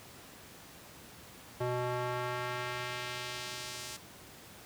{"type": "tone with band-pass filter sweep", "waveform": "square", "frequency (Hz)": 123.47, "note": "B2", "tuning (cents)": 0, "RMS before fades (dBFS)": -37, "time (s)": [1.6, 3.97], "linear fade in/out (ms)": 10, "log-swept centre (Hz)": [610, 7300], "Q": 0.81, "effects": ["pink hiss -52 dBFS RMS until 4.65 s", "high-pass 80 Hz 12 dB/octave"]}